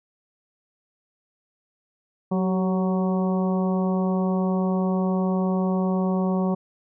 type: harmonic tone with a mistuned harmonic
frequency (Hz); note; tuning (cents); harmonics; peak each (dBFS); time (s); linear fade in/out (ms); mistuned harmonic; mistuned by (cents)
185.9; F#3; +8; 1 / 2 / 3 / 4 / 5 / 6; -21 / -29 / -31 / -34 / -36 / -37; 2.31-6.55; 10; 2; +42
effects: none